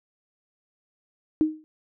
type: tone with exponential decay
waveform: sine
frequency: 311.1 Hz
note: D#4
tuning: in tune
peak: -14 dBFS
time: 1.41-1.64 s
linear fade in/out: 0 ms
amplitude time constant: 49 ms
effects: none